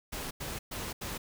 pink noise bursts at uneven times, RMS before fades -38 dBFS, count 4, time 0.12-0.31 / 0.4-0.59 / 0.71-0.93 / 1.01-1.18 s, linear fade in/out 10 ms, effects none

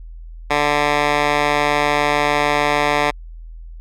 10% pulse tone with band-pass filter, 146.83 Hz, D3, in tune, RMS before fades -17 dBFS, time 0.5-3.11 s, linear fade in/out 10 ms, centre 1600 Hz, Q 0.83, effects added 41 Hz sine -32 dBFS peak until 3.8 s

